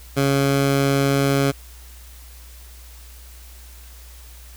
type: tone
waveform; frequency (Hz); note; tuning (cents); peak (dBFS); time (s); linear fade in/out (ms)
15% pulse; 138.59; C#3; 0; -10; 0.16-1.52; 20
effects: added 60 Hz sine -40 dBFS peak until 4.56 s + white hiss -47 dBFS RMS until 4.56 s